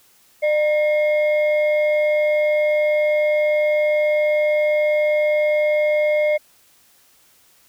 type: tone pair together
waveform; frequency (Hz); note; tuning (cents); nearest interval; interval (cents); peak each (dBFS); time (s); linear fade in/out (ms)
sine; 602.5 / 2147; D5 / C7; +44 / +44; octave + minor seventh; 2200; -14 / -23; 0.42-6.38; 20
effects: tanh soft clip ceiling -11 dBFS + white hiss -55 dBFS RMS until 7.68 s